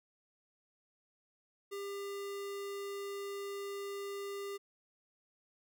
square tone, 400 Hz, G4, 35 cents sharp, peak -40 dBFS, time 1.71-4.58 s, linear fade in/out 20 ms, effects none

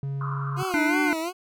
triangle tone, 138.2 Hz, C#3, 5 cents flat, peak -25 dBFS, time 0.03-0.63 s, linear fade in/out 2 ms
white band-pass noise, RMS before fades -35 dBFS, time 0.21-0.72 s, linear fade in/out 2 ms, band 1000 to 1400 Hz, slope 96 dB/octave
20% pulse tone with vibrato, 348.5 Hz, F4, 4 cents flat, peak -22 dBFS, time 0.56-1.33 s, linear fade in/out 50 ms, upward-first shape sine, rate 2.8 Hz, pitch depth 150 cents each way
harmonic tone, 298.3 Hz, D4, 27 cents sharp, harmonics 1 / 3 / 5 / 7 / 8, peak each -23 / -32 / -27 / -28 / -35 dBFS, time 0.74-1.13 s, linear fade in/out 0 ms
effects none

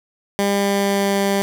15% pulse tone with pitch glide, 200 to 198.16 Hz, G3 to G3, +35 to +19 cents, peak -10 dBFS, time 0.39-1.42 s, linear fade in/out 0 ms, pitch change -16 cents, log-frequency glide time 0.52-1.25 s, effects none

